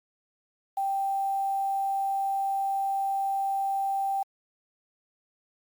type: tone with quantisation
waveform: sine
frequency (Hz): 784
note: G5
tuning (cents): 0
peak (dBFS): -25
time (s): 0.77-4.23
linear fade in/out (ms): 5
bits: 8
effects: Opus 48 kbps